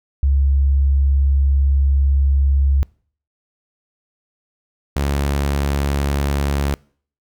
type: tone pair in turn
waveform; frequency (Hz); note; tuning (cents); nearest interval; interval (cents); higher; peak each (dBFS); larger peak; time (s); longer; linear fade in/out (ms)
sine / sawtooth; 68.9 / 70.55; C#2 / C#2; -10 / +31; unison; 41; second; -12 / -13; first; 0.23-2.83 / 4.96-6.74; first; 0
effects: noise-tail reverb RT60 0.5 s tail -25 dB re dry